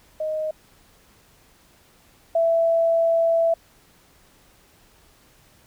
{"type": "tone pair in turn", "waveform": "sine", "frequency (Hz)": [622.3, 663.7], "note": ["D#5", "E5"], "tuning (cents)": [0, 12], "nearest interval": "minor second", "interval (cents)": 112, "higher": "second", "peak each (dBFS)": [-23, -16], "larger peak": "second", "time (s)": [[0.2, 0.51], [2.35, 3.54]], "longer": "second", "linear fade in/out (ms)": 5, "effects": ["pink hiss -56 dBFS RMS until 5.66 s"]}